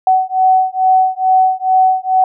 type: beating tone pair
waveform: sine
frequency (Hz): 750 / 752.3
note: F#5 / F#5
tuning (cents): +23 / +29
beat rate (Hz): 2.3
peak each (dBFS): -12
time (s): 0.07-2.24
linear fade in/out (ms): 2
effects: none